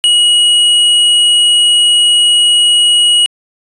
sine tone with hard clipping, 2905 Hz, F#7, 32 cents flat, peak -7 dBFS, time 0.04-3.26 s, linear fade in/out 0 ms, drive 13 dB, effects resampled to 22050 Hz

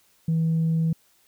sine tone, 162.5 Hz, E3, 24 cents flat, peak -18 dBFS, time 0.28-0.93 s, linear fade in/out 5 ms, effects tanh soft clip ceiling -17 dBFS + white hiss -62 dBFS RMS until 1.27 s

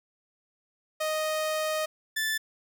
sawtooth tone pair in turn, 622.3 / 1755.7 Hz, D#5 / A6, 0 / -4 cents, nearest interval octave + tritone, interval 1796 cents, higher second, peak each -23 dBFS, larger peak neither, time 1-1.86 / 2.16-2.38 s, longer first, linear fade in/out 10 ms, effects none

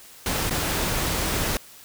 pink noise with dropouts, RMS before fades -25 dBFS, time 0.26-1.57 s, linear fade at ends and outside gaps 1 ms, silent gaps 0.496-0.508 s, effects white hiss -47 dBFS RMS until 1.84 s

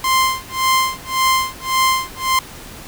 sawtooth tone with tremolo, 1046.5 Hz, C6, in tune, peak -8 dBFS, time 0.04-2.39 s, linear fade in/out 2 ms, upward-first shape sine, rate 1.8 Hz, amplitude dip 100%, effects pink hiss -36 dBFS RMS until 2.87 s

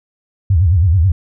sine tone with vibrato, 87.6 Hz, F2, 6 cents sharp, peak -8 dBFS, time 0.5-1.12 s, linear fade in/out 5 ms, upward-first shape sine, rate 9.3 Hz, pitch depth 230 cents each way, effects none

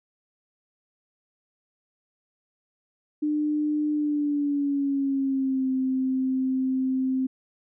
sine tone with pitch glide, 300 to 261.2 Hz, D4 to C4, +37 to -3 cents, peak -22 dBFS, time 3.22-7.27 s, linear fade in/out 10 ms, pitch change -240 cents, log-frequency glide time 3.92-5.7 s, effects none

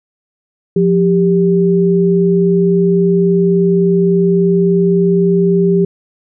sine tone pair together, 176.09 / 395.3 Hz, F3 / G4, +15 / +15 cents, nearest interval octave + major second, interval 1400 cents, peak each -11 dBFS, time 0.76-5.85 s, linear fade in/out 5 ms, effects none

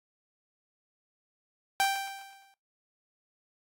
sawtooth tone with exponential decay, 784 Hz, G5, in tune, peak -18 dBFS, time 1.8-2.54 s, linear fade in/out 0 ms, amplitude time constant 160 ms, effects noise-tail reverb RT60 0.2 s tail -19 dB re dry + AAC 64 kbps

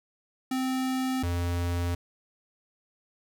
square tone pair in turn, 259.8 / 87 Hz, C4 / F2, -12 / -6 cents, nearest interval octave + perfect fifth, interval 1894 cents, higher first, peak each -27 dBFS, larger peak neither, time 0.51-1.23 / 1.23-1.95 s, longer neither, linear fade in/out 5 ms, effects none

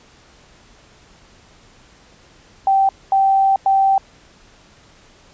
sine tone bursts at uneven times, 778 Hz, G5, 13 cents flat, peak -11 dBFS, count 3, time 2.67-2.89 / 3.12-3.56 / 3.66-3.98 s, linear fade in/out 2 ms, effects pink hiss -49 dBFS RMS until 5.33 s + resampled to 16000 Hz

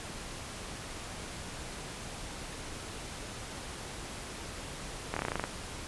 slowing click train, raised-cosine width 0.5 ms, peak -16 dBFS, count 10, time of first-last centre 5.14-5.439 s, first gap 25 ms, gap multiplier 1.07, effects pink hiss -42 dBFS RMS until 5.87 s + resampled to 24000 Hz

